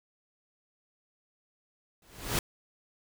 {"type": "noise with exponential growth", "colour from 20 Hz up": "pink", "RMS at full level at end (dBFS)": -25, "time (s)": [2.02, 2.39], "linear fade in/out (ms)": 2, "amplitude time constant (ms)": 80, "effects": []}